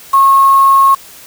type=tone with quantisation; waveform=sine; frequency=1089 Hz; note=C#6; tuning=31 cents flat; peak=-4 dBFS; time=0.13-0.95 s; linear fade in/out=10 ms; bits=4; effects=white hiss -36 dBFS RMS until 1.26 s